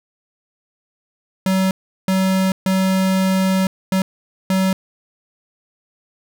square tone bursts at uneven times, 189.4 Hz, F#3, 41 cents sharp, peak -15 dBFS, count 5, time 1.46-1.71 / 2.08-2.52 / 2.66-3.67 / 3.92-4.02 / 4.5-4.73 s, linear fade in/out 2 ms, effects none

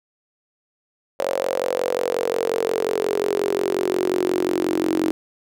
sawtooth tone with high-pass filter sweep, 45.6 Hz, F#1, 24 cents flat, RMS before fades -22 dBFS, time 1.19-5.11 s, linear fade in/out 0 ms, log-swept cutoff 550 to 320 Hz, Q 8.4, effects none

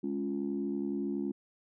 sine chord, Db major, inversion second, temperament equal, 207.7 / 277.2 / 349.2 Hz, Ab3 / Db4 / F4, 0 / 0 / 0 cents, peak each -35 / -34 / -36 dBFS, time 0.03-1.32 s, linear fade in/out 10 ms, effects tanh soft clip ceiling -23 dBFS

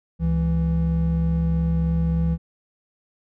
triangle tone pair together, 69.54 / 165.4 Hz, C#2 / E3, +6 / +6 cents, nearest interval octave + minor third, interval 1500 cents, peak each -21 / -18 dBFS, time 0.19-2.38 s, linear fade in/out 50 ms, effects none

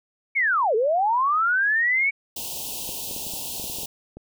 sine linear two-way sweep, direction down then up, 2262 to 415.3 to 2262 Hz, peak -18 dBFS, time 0.35-2.11 s, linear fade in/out 20 ms, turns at 0.75 s
white band-stop noise, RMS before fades -32 dBFS, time 2.36-3.86 s, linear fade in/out 5 ms, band 990 to 2600 Hz, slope 96 dB/octave
clicks, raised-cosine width 2 ms, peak -26 dBFS, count 11, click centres 2.891 / 3.111 / 3.164 / 3.267 / 3.337 / 3.598 / 3.641 / 3.699 / 3.786 / 3.833 / 4.17 s
effects none

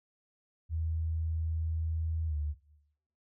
sine tone with pitch glide, 80.7 to 74.43 Hz, E2 to D2, -36 to +24 cents, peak -30 dBFS, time 0.69-2.55 s, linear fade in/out 50 ms, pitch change -140 cents, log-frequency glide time 2.27-2.35 s, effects noise-tail reverb RT60 0.8 s tail -17 dB re dry

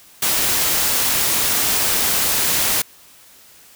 white noise, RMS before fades -18 dBFS, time 0.22-2.82 s, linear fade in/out 5 ms, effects white hiss -47 dBFS RMS until 3.75 s

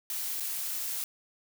blue noise with dropouts, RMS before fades -34 dBFS, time 0.1-1.04 s, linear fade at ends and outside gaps 1 ms, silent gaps 0.4-0.405 s, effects none

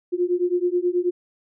sine beating tone pair, 350.9 / 360.2 Hz, F4 / F#4, +8 / -46 cents, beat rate 9.3 Hz, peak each -22 dBFS, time 0.12-1.11 s, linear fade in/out 20 ms, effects none

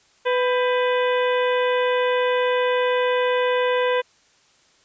harmonic tone with a mistuned harmonic, 498.3 Hz, B4, 15 cents sharp, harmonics 1 / 2 / 3 / 4 / 5 / 6 / 7, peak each -19 / -25 / -29 / -31 / -33 / -35 / -36 dBFS, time 0.25-4.02 s, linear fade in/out 20 ms, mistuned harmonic 3, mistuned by +100 cents, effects white hiss -58 dBFS RMS until 4.84 s + resampled to 16000 Hz

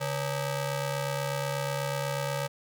sawtooth ring-modulated tone, 351.8 Hz, F4, 13 cents sharp, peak -22 dBFS, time 0-2.48 s, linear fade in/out 20 ms, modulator 210 Hz, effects none

